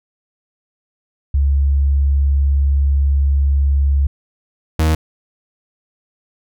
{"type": "tone pair in turn", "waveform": ["sine", "40% pulse"], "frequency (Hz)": [69.7, 78.82], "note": ["C#2", "D#2"], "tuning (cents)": [10, 23], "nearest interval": "major second", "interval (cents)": 213, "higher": "second", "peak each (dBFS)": -11, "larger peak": "neither", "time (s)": [[1.34, 4.07], [4.79, 4.95]], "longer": "first", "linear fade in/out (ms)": 5, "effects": []}